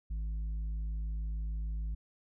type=tone with tanh clipping; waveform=sine; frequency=53.3 Hz; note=G#1; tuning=46 cents sharp; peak=-34 dBFS; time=0.1-1.95 s; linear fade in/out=10 ms; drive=5 dB; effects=none